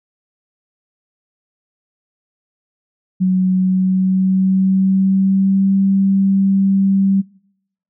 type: tone with pitch glide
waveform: sine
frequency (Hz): 185.7 to 194.59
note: F#3 to G3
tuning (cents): +7 to -12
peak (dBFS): -11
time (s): 3.2-7.22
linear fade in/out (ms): 20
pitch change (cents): +81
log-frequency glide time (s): 3.53-5.73
effects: noise-tail reverb RT60 0.8 s tail -25 dB re dry